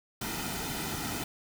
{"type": "noise with comb filter", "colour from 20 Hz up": "pink", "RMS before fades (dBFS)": -35, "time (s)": [0.21, 1.24], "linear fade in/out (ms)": 5, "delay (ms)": 1.8, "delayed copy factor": -0.65, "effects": []}